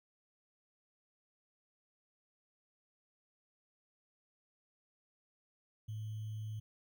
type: tone with sample-and-hold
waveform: sine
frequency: 108.1 Hz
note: A2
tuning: 30 cents flat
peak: -39 dBFS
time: 5.88-6.6 s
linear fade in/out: 10 ms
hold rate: 3150 Hz
effects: none